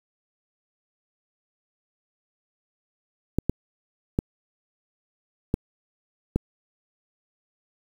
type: clicks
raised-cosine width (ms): 3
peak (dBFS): -8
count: 5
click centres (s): 3.386 / 3.496 / 4.189 / 5.541 / 6.36
effects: 7-bit